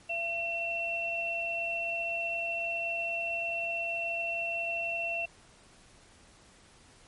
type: tone pair together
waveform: sine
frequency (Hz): 677 / 2708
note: E5 / E7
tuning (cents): +46 / +46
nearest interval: 2 octaves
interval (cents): 2400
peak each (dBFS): -36 / -31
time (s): 0.09-5.26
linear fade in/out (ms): 10
effects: pink hiss -58 dBFS RMS until 7.07 s + MP3 48 kbps